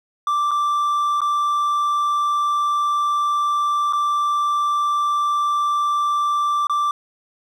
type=tone with dropouts; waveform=triangle; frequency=1174 Hz; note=D6; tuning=1 cent flat; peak=-15 dBFS; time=0.27-6.91 s; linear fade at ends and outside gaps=2 ms; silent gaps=0.51-0.514 / 1.206-1.216 / 3.926-3.932 / 6.67-6.696 s; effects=none